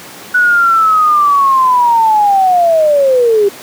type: linear sweep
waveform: sine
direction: down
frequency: 1483 to 392 Hz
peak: -6 dBFS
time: 0.34-3.49 s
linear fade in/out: 10 ms
effects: pink hiss -31 dBFS RMS until 3.62 s + high-pass 200 Hz 12 dB/octave